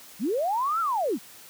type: linear two-way sweep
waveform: sine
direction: up then down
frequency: 165.9 to 1384 to 165.9 Hz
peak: -23 dBFS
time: 0.19-1.19 s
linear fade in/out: 50 ms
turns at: 0.8 s
effects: white hiss -48 dBFS RMS until 1.49 s + high-pass 80 Hz 12 dB/octave